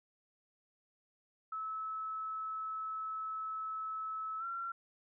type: tone with pitch glide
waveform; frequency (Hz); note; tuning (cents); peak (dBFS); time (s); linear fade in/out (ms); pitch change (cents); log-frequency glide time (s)
sine; 1300 to 1364.6; E6 to F6; -24 to -41; -37; 1.52-4.72; 5; +83; 4.39-4.44
effects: none

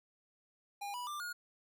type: tone with pitch steps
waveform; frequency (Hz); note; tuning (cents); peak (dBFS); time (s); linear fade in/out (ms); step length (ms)
square; 810 / 980.1 / 1185.9 / 1434.9; G#5 / B5 / D6 / F6; -43 / -13 / +16 / +46; -40; 0.81-1.33; 10; 130
effects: none

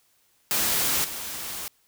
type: noise with level steps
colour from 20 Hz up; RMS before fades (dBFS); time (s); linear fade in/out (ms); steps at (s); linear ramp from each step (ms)
white; -24 / -34; 0.51-1.68; 0; 1.04; 5
effects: white hiss -65 dBFS RMS until 1.87 s

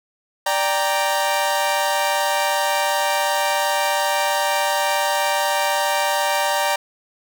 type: chord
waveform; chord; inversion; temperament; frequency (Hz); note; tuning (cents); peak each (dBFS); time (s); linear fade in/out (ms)
sawtooth; G minor; second; equal; 587.3 / 784 / 932.3; D5 / G5 / Bb5; 0 / 0 / 0; -19 / -19 / -18; 0.46-6.76; 5
effects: none

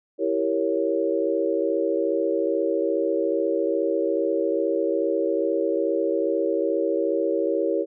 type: chord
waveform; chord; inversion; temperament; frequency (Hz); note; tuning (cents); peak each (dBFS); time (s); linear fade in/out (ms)
sine; E diminished seventh; none; equal; 329.6 / 392 / 466.2 / 554.4; E4 / G4 / Bb4 / Db5; 0 / 0 / 0 / 0; -26; 0.18-7.86; 50
effects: none

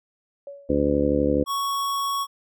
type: tone with exponential decay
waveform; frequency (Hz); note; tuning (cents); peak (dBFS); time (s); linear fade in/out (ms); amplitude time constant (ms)
sine; 563; C#5; +27; -32; 0.47-0.92; 2; 97
type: harmonic tone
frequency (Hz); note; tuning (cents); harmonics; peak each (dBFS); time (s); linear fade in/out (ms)
72.1; D2; -31; 1 / 2 / 3 / 4 / 5 / 6 / 7 / 8; -29 / -32 / -28 / -23 / -28 / -30 / -23 / -33; 0.69-1.44; 10
type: tone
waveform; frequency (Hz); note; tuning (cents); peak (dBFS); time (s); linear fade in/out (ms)
square; 1112; C#6; +5; -24; 1.46-2.27; 50
effects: none

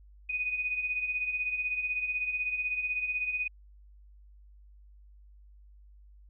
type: beating tone pair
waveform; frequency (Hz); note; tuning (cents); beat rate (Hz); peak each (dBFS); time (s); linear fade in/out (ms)
sine; 2473 / 2489; D#7 / D#7; -11 / 0; 16; -37 / -30; 0.29-3.48; 10
effects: added 50 Hz sine -52 dBFS peak until 6.29 s

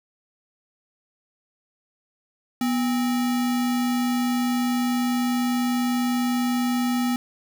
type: tone with sample-and-hold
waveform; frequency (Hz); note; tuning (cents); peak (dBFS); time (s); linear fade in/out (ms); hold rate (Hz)
sine; 245.1; B3; -13; -20; 2.61-7.16; 2; 1050
effects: none

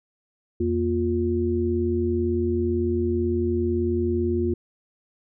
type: tone cluster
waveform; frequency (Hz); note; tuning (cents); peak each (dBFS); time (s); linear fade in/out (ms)
sine; 85.1 / 235.8 / 353.8; F2 / A#3 / F4; -44 / +20 / +23; -26 / -27 / -23; 0.6-4.54; 5
effects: none

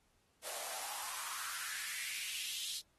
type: noise with high-pass filter sweep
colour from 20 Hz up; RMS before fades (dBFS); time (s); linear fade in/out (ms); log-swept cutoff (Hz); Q
white; -42; 0.42-2.82; 50; 550 to 3900; 3.3
effects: pink hiss -75 dBFS RMS until 2.98 s + AAC 32 kbps

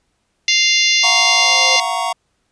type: harmonic tone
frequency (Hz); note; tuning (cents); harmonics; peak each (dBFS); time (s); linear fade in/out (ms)
697; F5; -4; 3 / 4 / 5 / 6 / 7 / 8 / 9; -17 / -18 / -19 / -20 / -20 / -21 / -22; 0.48-1.8; 2
type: tone with exponential growth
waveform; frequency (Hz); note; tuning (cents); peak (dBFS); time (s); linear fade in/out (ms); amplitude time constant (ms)
sine; 523.3; C5; 0; -21; 0.84-1.76; 1; 200
type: chord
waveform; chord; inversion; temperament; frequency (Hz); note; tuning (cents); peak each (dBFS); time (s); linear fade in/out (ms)
square; Gb major seventh; third; equal with one note detuned; 686.9 / 740 / 932.3 / 1108.7; F5 / Gb5 / Bb5 / Db6; -29 / 0 / 0 / 0; -25 / -24 / -23 / -24; 1.03-2.13; 10
effects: pink hiss -66 dBFS RMS until 2.51 s + resampled to 22050 Hz

